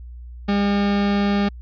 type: tone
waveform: 40% pulse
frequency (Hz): 201.8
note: G#3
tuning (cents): -49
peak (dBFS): -16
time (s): 0.48-1.49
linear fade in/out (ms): 10
effects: added 60 Hz sine -34 dBFS peak until 1.61 s + resampled to 11025 Hz